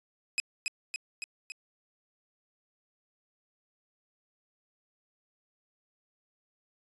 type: tone with echo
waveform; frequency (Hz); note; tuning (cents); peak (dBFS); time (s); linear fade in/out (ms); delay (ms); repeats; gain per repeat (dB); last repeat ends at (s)
sawtooth; 2536; D#7; +32; -23; 0.38-0.4; 0; 280; 4; -3; 1.52
effects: resampled to 24000 Hz